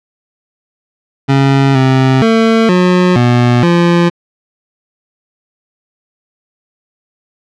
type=tone with pitch steps; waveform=25% pulse; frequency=137 / 131.7 / 224.9 / 180.8 / 121.7 / 172.4 Hz; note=C#3 / C3 / A3 / F#3 / B2 / F3; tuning=-20 / +12 / +38 / -40 / -25 / -22 cents; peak=-3 dBFS; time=1.28-4.1 s; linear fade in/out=20 ms; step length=470 ms; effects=low-pass 4000 Hz 12 dB/octave